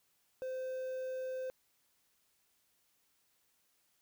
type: tone with quantisation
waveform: triangle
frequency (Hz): 517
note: C5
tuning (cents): -21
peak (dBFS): -35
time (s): 0.42-1.5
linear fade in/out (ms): 0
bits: 10
effects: white hiss -75 dBFS RMS until 4.01 s